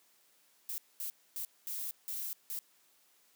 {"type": "noise bursts at uneven times", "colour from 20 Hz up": "violet", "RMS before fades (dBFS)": -39, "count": 6, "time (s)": [[0.69, 0.78], [1, 1.1], [1.36, 1.45], [1.67, 1.91], [2.08, 2.33], [2.5, 2.59]], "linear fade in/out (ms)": 0, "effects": ["white hiss -68 dBFS RMS until 3.35 s", "high-pass 200 Hz 12 dB/octave"]}